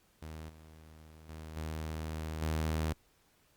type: tone with level steps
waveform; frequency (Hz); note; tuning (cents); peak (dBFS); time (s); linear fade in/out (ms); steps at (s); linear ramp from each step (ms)
sawtooth; 78.7; D#2; +20; -39 / -49 / -40 / -33 / -27; 0.22-2.93; 5; 0.49 / 1.29 / 1.56 / 2.42; 5
effects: pink hiss -69 dBFS RMS until 3.56 s + Opus 48 kbps